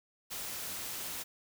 white noise, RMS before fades -40 dBFS, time 0.3-1.24 s, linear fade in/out 20 ms, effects none

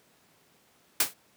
white noise with exponential decay, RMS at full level -18 dBFS, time 1-1.14 s, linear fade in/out 5 ms, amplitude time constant 30 ms, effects pink hiss -63 dBFS RMS until 1.36 s + high-pass 150 Hz 12 dB/octave

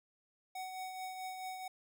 square tone with tremolo, 748 Hz, F#5, 19 cents sharp, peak -40 dBFS, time 0.55-1.68 s, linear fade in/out 5 ms, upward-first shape triangle, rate 4.6 Hz, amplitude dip 45%, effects none

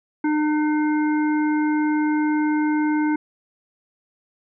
harmonic tone, 303 Hz, D#4, 46 cents flat, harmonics 1 / 3 / 5 / 7, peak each -18 / -28 / -32 / -35 dBFS, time 0.24-3.16 s, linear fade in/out 5 ms, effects none

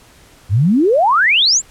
sine exponential sweep, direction up, 87.31 to 7750 Hz, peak -9 dBFS, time 0.49-1.62 s, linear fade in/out 50 ms, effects pink hiss -46 dBFS RMS until 1.7 s + low-pass 12000 Hz 12 dB/octave

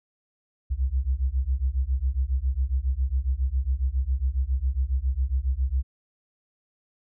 sine beating tone pair, 61.9 / 69.2 Hz, B1 / C#2, +5 / -2 cents, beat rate 7.3 Hz, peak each -25 dBFS, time 0.7-5.83 s, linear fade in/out 20 ms, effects none

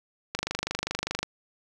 click train, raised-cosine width 0.2 ms, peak -11 dBFS, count 23, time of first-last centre 0.35-1.23 s, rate 25 Hz, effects none

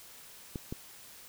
clicks, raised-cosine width 3 ms, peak -23 dBFS, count 2, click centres 0.558 / 0.725 s, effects white hiss -52 dBFS RMS until 1.28 s

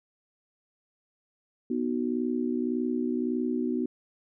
sine chord, B major, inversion none, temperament just, 246.9 / 308.7 / 370.4 Hz, B3 / D#4 / F#4, 0 / -14 / +2 cents, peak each -28 / -32 / -32 dBFS, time 1.7-3.86 s, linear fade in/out 5 ms, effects none

